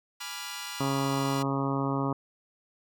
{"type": "chord", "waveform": "10% pulse", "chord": "G# diminished seventh", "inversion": "none", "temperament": "equal", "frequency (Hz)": [830.6, 987.8, 1174.7, 1396.9], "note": ["G#5", "B5", "D6", "F6"], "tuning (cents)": [0, 0, 0, 0], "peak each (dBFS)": [-36, -32, -35, -32], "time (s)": [0.2, 1.43], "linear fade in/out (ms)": 10}
{"type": "harmonic tone", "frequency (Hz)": 137.3, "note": "C#3", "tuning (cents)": -16, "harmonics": [1, 2, 3, 4, 5, 6, 7, 8, 9], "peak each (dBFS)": [-31, -30, -36, -38, -40, -40, -37, -37, -38], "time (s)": [0.8, 2.13], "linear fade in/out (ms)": 5}
{"effects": []}